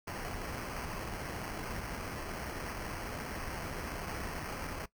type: noise with sample-and-hold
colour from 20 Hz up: pink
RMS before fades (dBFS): -40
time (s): 0.07-4.86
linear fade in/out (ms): 10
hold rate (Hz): 3675
effects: noise-tail reverb RT60 0.1 s tail -18 dB re dry